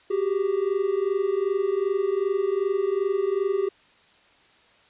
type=tone pair together; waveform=triangle; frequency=379.2 / 401.8 Hz; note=F#4 / G4; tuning=+43 / +43 cents; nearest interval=minor second; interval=100 cents; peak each=-23 / -22 dBFS; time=0.1-3.69 s; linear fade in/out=10 ms; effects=white hiss -57 dBFS RMS until 4.89 s + resampled to 8000 Hz